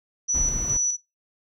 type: tone with tremolo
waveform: sine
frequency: 5920 Hz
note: F#8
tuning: in tune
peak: -20 dBFS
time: 0.28-0.97 s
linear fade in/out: 20 ms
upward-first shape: square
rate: 2.4 Hz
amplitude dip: 45%
type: noise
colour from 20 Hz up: brown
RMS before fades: -30 dBFS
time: 0.34-0.77 s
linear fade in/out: 5 ms
effects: noise-tail reverb RT60 0.2 s tail -19 dB re dry